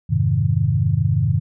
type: chord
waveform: sine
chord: F minor seventh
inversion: none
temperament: equal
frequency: 87.31 / 103.83 / 130.81 / 155.56 Hz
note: F2 / Ab2 / C3 / Eb3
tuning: 0 / 0 / 0 / 0 cents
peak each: -24 / -19 / -20 / -21 dBFS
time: 0.09-1.4 s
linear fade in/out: 20 ms
effects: none